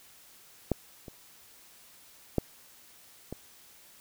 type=clicks; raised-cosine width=2 ms; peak=-12 / -29 / -11 / -23 dBFS; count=4; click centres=0.717 / 1.082 / 2.383 / 3.326 s; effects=white hiss -56 dBFS RMS until 4 s